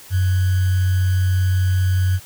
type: tone with sample-and-hold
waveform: sine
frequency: 92.5 Hz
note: F#2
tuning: in tune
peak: -14 dBFS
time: 0.1-2.2 s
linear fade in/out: 50 ms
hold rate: 1575 Hz
effects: white hiss -42 dBFS RMS until 2.25 s